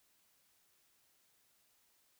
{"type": "silence", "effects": ["white hiss -73 dBFS RMS until 2.19 s"]}